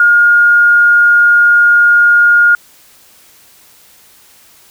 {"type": "tone", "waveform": "sine", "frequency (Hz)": 1423, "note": "F6", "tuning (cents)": 32, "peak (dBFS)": -4, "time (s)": [0, 2.55], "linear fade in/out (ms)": 2, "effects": ["white hiss -44 dBFS RMS until 4.7 s"]}